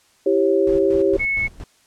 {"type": "chord", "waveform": "sine", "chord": "C# diminished", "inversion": "first", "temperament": "equal with one note detuned", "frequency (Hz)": [329.6, 392, 545.5], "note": ["E4", "G4", "C#5"], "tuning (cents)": [0, 0, -28], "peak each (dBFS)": [-21, -16, -20], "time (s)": [0.26, 1.17], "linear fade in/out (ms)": 5}
{"type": "noise with tremolo", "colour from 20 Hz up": "brown", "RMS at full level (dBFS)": -32, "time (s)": [0.67, 1.64], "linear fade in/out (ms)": 2, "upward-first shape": "square", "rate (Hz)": 4.3, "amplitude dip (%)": 80}
{"type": "tone", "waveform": "sine", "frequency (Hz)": 2199, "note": "C#7", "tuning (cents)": -14, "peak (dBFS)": -18, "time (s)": [1.19, 1.48], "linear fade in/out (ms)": 20}
{"effects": ["white hiss -57 dBFS RMS until 1.86 s", "low-pass 9000 Hz 12 dB/octave"]}